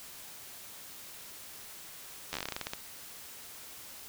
slowing click train, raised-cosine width 0.2 ms, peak -17 dBFS, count 14, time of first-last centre 2.33-2.735 s, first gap 11 ms, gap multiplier 1.16, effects white hiss -48 dBFS RMS until 4.08 s

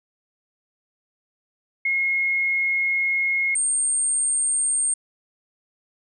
sine tone pair in turn, 2159 / 8621 Hz, C#7 / C#9, -46 / -49 cents, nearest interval 2 octaves, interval 2397 cents, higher second, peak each -19 dBFS, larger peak neither, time 1.85-3.55 / 3.55-4.94 s, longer first, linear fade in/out 5 ms, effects none

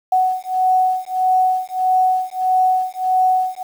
sine beating tone pair, 743 / 744.6 Hz, F#5 / F#5, +7 / +11 cents, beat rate 1.6 Hz, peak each -17 dBFS, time 0.12-3.63 s, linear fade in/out 5 ms, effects 7-bit

